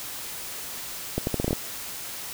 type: accelerating click train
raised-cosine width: 2 ms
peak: -11 dBFS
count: 8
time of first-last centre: 1.18-1.53 s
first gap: 91 ms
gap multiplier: 0.79
effects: white hiss -36 dBFS RMS until 2.33 s